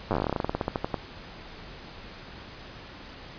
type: slowing click train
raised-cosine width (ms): 1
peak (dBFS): -12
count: 23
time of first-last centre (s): 0.11-0.943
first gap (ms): 9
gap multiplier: 1.12
effects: pink hiss -44 dBFS RMS until 3.38 s + resampled to 11025 Hz